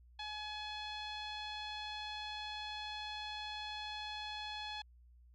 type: tone with low-pass filter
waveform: sawtooth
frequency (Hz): 847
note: G#5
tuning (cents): +34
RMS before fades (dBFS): -44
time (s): 0.19-4.82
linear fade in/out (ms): 5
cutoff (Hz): 3800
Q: 6
effects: added 60 Hz sine -59 dBFS peak until 5.34 s